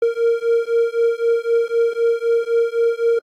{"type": "beating tone pair", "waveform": "triangle", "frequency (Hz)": [462.4, 466.3], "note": ["A#4", "A#4"], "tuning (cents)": [-14, 1], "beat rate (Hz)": 3.9, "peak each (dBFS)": -16, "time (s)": [0.02, 3.19], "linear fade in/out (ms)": 5, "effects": ["AAC 48 kbps"]}